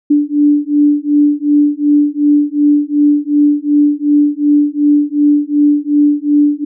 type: beating tone pair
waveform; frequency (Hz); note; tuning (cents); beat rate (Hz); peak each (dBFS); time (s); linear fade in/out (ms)
sine; 291.6 / 294.3; D4 / D4; -12 / +4; 2.7; -11; 0.1-6.65; 10
effects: none